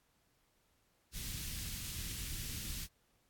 pink band-stop noise, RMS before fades -42 dBFS, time 1.12-2.88 s, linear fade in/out 50 ms, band 160 to 2900 Hz, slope 12 dB/octave, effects pink hiss -75 dBFS RMS until 3.29 s + AAC 64 kbps

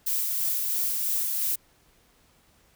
violet noise with tremolo, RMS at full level -26 dBFS, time 0.06-1.56 s, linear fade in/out 10 ms, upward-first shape sine, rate 3 Hz, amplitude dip 25%, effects pink hiss -62 dBFS RMS until 2.75 s

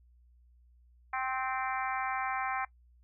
harmonic tone with a mistuned harmonic, 260 Hz, C4, 11 cents flat, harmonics 3 / 4 / 5 / 6 / 7 / 8 / 9, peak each -35 / -37 / -39 / -41 / -42 / -43 / -44 dBFS, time 1.13-2.65 s, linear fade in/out 5 ms, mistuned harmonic 4, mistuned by +22 cents, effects noise-tail reverb RT60 0.1 s tail -20 dB re dry + added 60 Hz sine -59 dBFS peak until 3.03 s

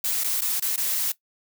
blue noise with dropouts, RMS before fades -25 dBFS, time 0.04-1.12 s, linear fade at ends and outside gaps 5 ms, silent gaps 0.238-0.242 / 0.409-0.417 / 0.599-0.621 / 0.762-0.776 s, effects noise-tail reverb RT60 0.1 s tail -17 dB re dry

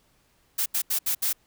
blue noise bursts at uneven times, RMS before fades -25 dBFS, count 5, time 0.58-0.66 / 0.74-0.82 / 0.9-0.99 / 1.06-1.15 / 1.22-1.33 s, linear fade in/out 10 ms, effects pink hiss -65 dBFS RMS until 1.46 s

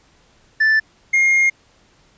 triangle tone pair in turn, 1760 / 2133 Hz, A6 / C7, 0 / +33 cents, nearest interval minor third, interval 333 cents, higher second, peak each -10 dBFS, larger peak neither, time 0.6-0.8 / 1.13-1.5 s, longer second, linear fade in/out 10 ms, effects pink hiss -55 dBFS RMS until 2.17 s + resampled to 16000 Hz

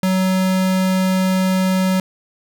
square tone, 187.3 Hz, F#3, 21 cents sharp, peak -15 dBFS, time 0.03-2 s, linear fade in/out 2 ms, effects none

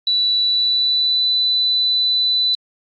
sine tone with pitch glide, 3951 to 3990 Hz, B7 to B7, 0 to +17 cents, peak -14 dBFS, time 0.07-2.55 s, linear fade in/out 2 ms, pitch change +17 cents, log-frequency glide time 0.44-1.28 s, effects AAC 48 kbps

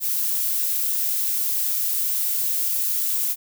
violet noise, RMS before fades -23 dBFS, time 0-3.36 s, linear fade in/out 50 ms, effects none

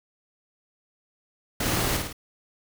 pink noise with echo, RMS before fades -27 dBFS, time 1.6-1.97 s, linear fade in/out 5 ms, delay 53 ms, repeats 3, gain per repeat -4 dB, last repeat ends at 2.129 s, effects none

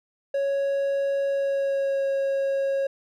triangle tone with pitch glide, 554.4 to 547.1 Hz, C#5 to C#5, 0 to -23 cents, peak -20 dBFS, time 0.34-2.87 s, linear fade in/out 5 ms, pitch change -23 cents, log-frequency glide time 1.27-2.06 s, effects none

